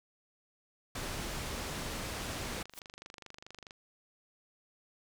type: low-pass noise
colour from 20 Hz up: pink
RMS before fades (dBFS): -39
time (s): 0.95-2.63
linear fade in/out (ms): 5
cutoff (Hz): 10000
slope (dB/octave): 12
type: click train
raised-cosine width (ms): 0.2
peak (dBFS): -30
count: 39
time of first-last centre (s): 2.17-3.708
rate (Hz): 24.7
type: noise with exponential growth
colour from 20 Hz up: white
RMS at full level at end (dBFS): -43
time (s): 2.7-2.79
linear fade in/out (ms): 0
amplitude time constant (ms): 19
effects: none